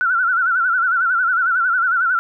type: tone with vibrato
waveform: sine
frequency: 1428 Hz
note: F6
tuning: 38 cents sharp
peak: -14 dBFS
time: 0.01-2.19 s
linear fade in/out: 0 ms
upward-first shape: sine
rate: 11 Hz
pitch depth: 110 cents each way
effects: none